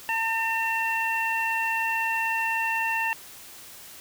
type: harmonic tone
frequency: 904 Hz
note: A5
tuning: 47 cents sharp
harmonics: 1 / 2 / 3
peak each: -28 / -28 / -28 dBFS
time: 0.09-3.13 s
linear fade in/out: 0 ms
effects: white hiss -45 dBFS RMS until 4 s